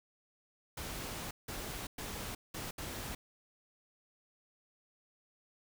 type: noise bursts at uneven times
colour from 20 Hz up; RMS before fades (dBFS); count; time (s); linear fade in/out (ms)
pink; -42; 5; 0.77-1.31 / 1.48-1.87 / 1.98-2.35 / 2.54-2.71 / 2.78-3.15; 5
effects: none